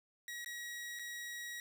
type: tone with dropouts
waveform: sawtooth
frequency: 1908 Hz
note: A#6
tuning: 40 cents sharp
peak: -39 dBFS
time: 0.28-1.6 s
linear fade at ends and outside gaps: 1 ms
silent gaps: 0.446-0.46 / 0.99-0.994 s
effects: 13-bit